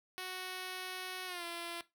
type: tone with pitch glide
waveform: 5% pulse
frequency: 370 to 341.3 Hz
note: F#4 to F4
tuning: 0 to -40 cents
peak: -29 dBFS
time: 0.18-1.81 s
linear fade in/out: 0 ms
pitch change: -140 cents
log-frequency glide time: 1.26-1.44 s
effects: noise-tail reverb RT60 0.2 s tail -17 dB re dry